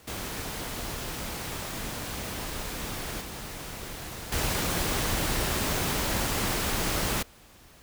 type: noise with level steps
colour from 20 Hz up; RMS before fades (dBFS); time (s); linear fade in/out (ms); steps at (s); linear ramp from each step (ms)
pink; -35 / -39 / -28; 0.07-7.23; 10; 3.21 / 4.32; 5
effects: pink hiss -54 dBFS RMS until 7.82 s